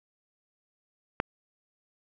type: click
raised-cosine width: 0.5 ms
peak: -10 dBFS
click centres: 1.201 s
effects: none